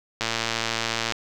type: click train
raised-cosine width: 0.2 ms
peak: -7 dBFS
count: 105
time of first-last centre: 0.21-1.122 s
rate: 114 Hz
effects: none